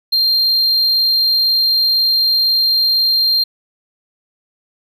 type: tone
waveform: triangle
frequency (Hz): 4186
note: C8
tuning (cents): 0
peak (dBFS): -10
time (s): 0.12-3.44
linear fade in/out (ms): 10
effects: none